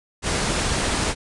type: low-pass noise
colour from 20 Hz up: pink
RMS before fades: -23 dBFS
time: 0.22-1.15 s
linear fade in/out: 50 ms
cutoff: 10000 Hz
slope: 96 dB/octave
effects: none